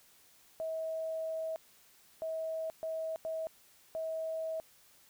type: tone bursts at uneven times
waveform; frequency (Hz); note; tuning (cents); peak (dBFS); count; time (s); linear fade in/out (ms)
sine; 643; E5; -43; -34; 5; 0.6-1.56 / 2.22-2.7 / 2.83-3.16 / 3.25-3.47 / 3.95-4.6; 0
effects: white hiss -63 dBFS RMS until 5.09 s